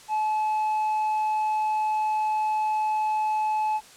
sine tone with tanh clipping, 860 Hz, A5, 40 cents flat, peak -23 dBFS, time 0.08-3.81 s, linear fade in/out 50 ms, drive 3 dB, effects white hiss -49 dBFS RMS until 3.96 s + low-pass 9000 Hz 12 dB/octave

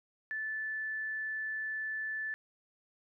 sine tone, 1749 Hz, A6, 11 cents flat, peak -34 dBFS, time 0.31-2.34 s, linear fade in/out 0 ms, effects none

